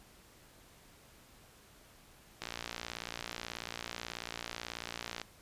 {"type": "click train", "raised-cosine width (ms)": 0.2, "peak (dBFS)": -21, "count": 164, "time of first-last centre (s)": [2.42, 5.216], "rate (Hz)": 58.3, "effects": ["pink hiss -60 dBFS RMS until 5.41 s", "resampled to 32000 Hz"]}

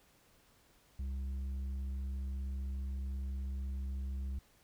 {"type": "tone with tanh clipping", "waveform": "triangle", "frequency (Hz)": 66.8, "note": "C2", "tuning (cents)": 36, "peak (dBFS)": -37, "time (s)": [0.99, 4.39], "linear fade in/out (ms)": 5, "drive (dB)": 10, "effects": ["pink hiss -67 dBFS RMS until 4.63 s"]}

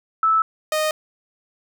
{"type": "tone pair in turn", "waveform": ["sine", "sawtooth"], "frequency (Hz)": [1311, 618.7], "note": ["E6", "D#5"], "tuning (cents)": [-10, -10], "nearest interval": "octave + minor second", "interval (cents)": 1300, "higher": "first", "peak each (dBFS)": [-14, -15], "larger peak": "first", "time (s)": [[0.23, 0.42], [0.72, 0.91]], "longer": "neither", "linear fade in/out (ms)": 2, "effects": []}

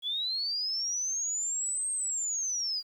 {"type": "linear two-way sweep", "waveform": "sine", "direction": "up then down", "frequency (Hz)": [3322, 8470, 4734], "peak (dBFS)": -29, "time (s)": [0.02, 2.83], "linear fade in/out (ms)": 50, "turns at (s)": 1.91, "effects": ["10-bit"]}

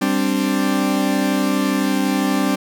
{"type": "chord", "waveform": "40% pulse", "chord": "G suspended fourth", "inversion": "none", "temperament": "equal", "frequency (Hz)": [196, 261.6, 293.7], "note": ["G3", "C4", "D4"], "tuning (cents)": [0, 0, 0], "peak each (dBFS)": -20, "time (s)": [0.01, 2.56], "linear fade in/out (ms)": 10, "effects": []}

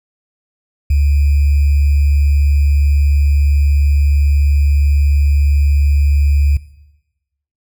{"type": "tone with sample-and-hold", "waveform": "sine", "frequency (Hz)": 71.5, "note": "D2", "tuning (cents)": -46, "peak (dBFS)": -9, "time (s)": [0.9, 6.57], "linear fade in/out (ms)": 5, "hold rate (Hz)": 2450, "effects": ["noise-tail reverb RT60 1.0 s tail -18 dB re dry"]}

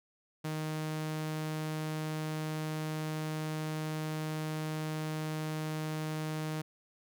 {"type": "tone", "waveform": "sawtooth", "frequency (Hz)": 155.56, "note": "D#3", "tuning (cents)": 0, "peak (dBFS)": -30, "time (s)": [0.44, 6.62], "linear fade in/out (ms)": 10, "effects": []}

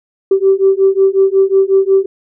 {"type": "beating tone pair", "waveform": "sine", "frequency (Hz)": [384.5, 390], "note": ["G4", "G4"], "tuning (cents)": [-33, -9], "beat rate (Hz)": 5.5, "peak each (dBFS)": -10, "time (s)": [0.31, 2.06], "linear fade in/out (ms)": 5, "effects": ["tanh soft clip ceiling 0 dBFS"]}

